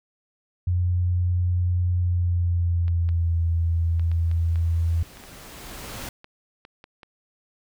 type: tone with pitch glide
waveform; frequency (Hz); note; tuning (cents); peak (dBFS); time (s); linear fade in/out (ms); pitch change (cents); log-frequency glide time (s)
sine; 89 to 83.52; F2 to E2; +33 to +23; -19; 0.67-5.03; 5; -110; 1.96-3.42
type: clicks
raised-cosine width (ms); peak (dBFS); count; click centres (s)
0.3; -28; 12; 2.881 / 3.09 / 3.996 / 4.116 / 4.314 / 4.558 / 5.171 / 5.238 / 6.244 / 6.651 / 6.841 / 7.032
type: noise with exponential growth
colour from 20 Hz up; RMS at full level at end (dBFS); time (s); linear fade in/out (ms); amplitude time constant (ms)
pink; -34; 3-6.09; 2; 670
effects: none